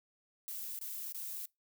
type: noise bursts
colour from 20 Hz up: violet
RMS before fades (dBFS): -42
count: 3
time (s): 0.48-1.456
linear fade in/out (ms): 0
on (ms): 310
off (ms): 23
effects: noise-tail reverb RT60 0.2 s tail -24 dB re dry